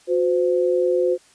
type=tone pair together; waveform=sine; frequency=363 / 513.4 Hz; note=F#4 / C5; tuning=-33 / -33 cents; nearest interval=tritone; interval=600 cents; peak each=-19 dBFS; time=0.07-1.18 s; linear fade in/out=50 ms; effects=white hiss -54 dBFS RMS until 1.34 s + resampled to 22050 Hz